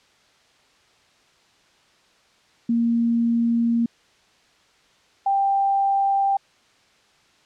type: tone pair in turn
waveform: sine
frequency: 233.1 / 788.8 Hz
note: A#3 / G5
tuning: 0 / +11 cents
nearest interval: octave + major sixth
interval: 2111 cents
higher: second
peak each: -17 dBFS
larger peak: neither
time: 2.69-3.86 / 5.26-6.37 s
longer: first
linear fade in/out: 5 ms
effects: white hiss -58 dBFS RMS until 7.45 s + low-pass 5000 Hz 12 dB/octave